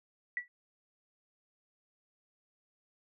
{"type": "tone with exponential decay", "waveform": "sine", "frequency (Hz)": 1952, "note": "B6", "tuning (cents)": -21, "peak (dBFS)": -28, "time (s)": [0.37, 0.48], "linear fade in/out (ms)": 1, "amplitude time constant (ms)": 23, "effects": []}